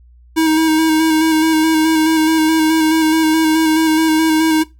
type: tone with vibrato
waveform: square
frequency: 317.4 Hz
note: D#4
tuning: 35 cents sharp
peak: -11 dBFS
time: 0.36-4.64 s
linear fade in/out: 20 ms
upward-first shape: square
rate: 4.7 Hz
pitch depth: 21 cents each way
effects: noise-tail reverb RT60 0.2 s tail -19 dB re dry + added 60 Hz sine -42 dBFS peak until 4.79 s